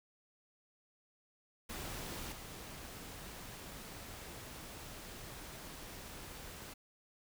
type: noise with level steps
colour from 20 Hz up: pink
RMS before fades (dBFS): -44 / -49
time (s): 1.69-6.74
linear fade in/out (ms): 10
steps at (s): 2.32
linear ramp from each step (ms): 2
effects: none